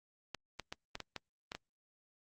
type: clicks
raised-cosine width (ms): 0.2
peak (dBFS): -23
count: 8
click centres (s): 0.347 / 0.597 / 0.725 / 0.954 / 1.003 / 1.163 / 1.519 / 1.55
effects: Opus 48 kbps